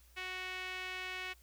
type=tone with band-pass filter; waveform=sawtooth; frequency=370 Hz; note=F#4; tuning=in tune; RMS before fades=-42 dBFS; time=0.16-1.34 s; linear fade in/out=20 ms; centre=2400 Hz; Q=2.3; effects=added 60 Hz sine -61 dBFS peak until 1.42 s + white hiss -67 dBFS RMS until 1.42 s